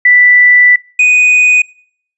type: tone pair in turn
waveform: sine / triangle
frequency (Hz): 1975.5 / 2486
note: B6 / D#7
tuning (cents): 0 / -2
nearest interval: major third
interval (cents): 398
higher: second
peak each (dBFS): -3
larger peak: neither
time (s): 0.05-0.76 / 0.99-1.62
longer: first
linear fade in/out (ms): 5
effects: noise-tail reverb RT60 0.6 s tail -25 dB re dry + resampled to 24000 Hz